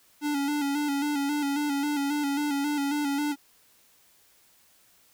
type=tone with vibrato; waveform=square; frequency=287.3 Hz; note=D4; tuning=38 cents flat; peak=-26 dBFS; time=0.21-3.36 s; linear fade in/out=50 ms; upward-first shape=square; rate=3.7 Hz; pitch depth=44 cents each way; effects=white hiss -61 dBFS RMS until 5.13 s